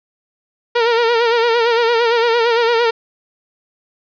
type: tone with vibrato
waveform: sawtooth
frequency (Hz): 466.2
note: A#4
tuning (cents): 0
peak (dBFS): -8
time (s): 0.75-2.91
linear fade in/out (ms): 10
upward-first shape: sine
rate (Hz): 8.8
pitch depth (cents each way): 61
effects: resampled to 11025 Hz + 8-bit